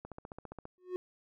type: click train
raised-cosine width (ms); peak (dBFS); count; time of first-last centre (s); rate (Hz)
1; -30; 10; 0.05-0.654; 14.9
type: tone with exponential growth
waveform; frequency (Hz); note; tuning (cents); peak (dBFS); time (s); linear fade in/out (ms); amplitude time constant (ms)
triangle; 364.3; F#4; -27; -28; 0.78-0.96; 0; 37
effects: none